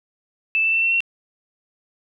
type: tone with pitch steps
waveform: sine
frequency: 2637 / 2658 / 2680 / 2702 / 2724 Hz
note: E7 / E7 / E7 / E7 / F7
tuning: 0 / +14 / +28 / +42 / -44 cents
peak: -16 dBFS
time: 0.55-1.005 s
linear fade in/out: 0 ms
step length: 91 ms
effects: none